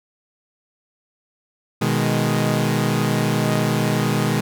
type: chord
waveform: sawtooth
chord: G# minor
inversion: first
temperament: equal with one note detuned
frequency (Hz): 124.04 / 155.56 / 207.7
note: B2 / D#3 / G#3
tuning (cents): +8 / 0 / 0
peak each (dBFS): -18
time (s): 1.81-4.41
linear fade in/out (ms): 10
effects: none